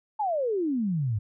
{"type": "exponential sweep", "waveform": "sine", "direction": "down", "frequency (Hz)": [888, 98.7], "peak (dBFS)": -24, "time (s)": [0.19, 1.19], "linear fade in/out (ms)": 10, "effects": []}